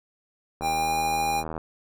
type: tone with pitch glide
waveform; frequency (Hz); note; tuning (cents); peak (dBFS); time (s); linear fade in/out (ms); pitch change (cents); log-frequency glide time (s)
square; 800 to 808.4; G5 to G#5; +35 to -47; -24; 0.61-1.44; 50; +18; 0.72-0.94
type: click train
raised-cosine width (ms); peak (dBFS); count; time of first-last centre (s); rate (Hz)
1; -19; 78; 0.61-1.579; 79.5
effects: none